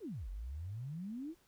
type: exponential two-way sweep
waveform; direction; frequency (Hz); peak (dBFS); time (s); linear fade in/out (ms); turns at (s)
sine; down then up; 503 to 44.38 to 347.3; -40; 0-1.35; 50; 0.29
effects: pink hiss -70 dBFS RMS until 1.47 s